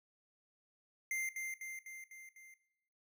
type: tone with echo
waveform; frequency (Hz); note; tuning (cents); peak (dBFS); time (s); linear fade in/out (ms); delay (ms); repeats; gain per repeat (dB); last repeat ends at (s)
square; 2093; C7; 0; -36; 1.11-1.29; 2; 250; 5; -4; 2.54
effects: noise-tail reverb RT60 0.9 s tail -18 dB re dry